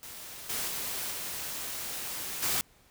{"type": "noise with level steps", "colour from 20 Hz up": "white", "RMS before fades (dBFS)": [-44, -33, -35, -37, -29], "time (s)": [0.03, 2.61], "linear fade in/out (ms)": 0, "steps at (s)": [0.49, 0.67, 1.11, 2.42], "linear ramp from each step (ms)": 10, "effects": ["pink hiss -62 dBFS RMS until 2.9 s"]}